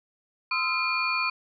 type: tone cluster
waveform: sine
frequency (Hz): 1034 / 1277 / 1358 / 2419 / 4439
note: C6 / D#6 / F6 / D#7 / C#8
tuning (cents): -21 / +45 / -49 / -49 / +2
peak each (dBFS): -31 / -33 / -35 / -26 / -34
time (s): 0.51-1.3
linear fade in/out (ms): 5
effects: none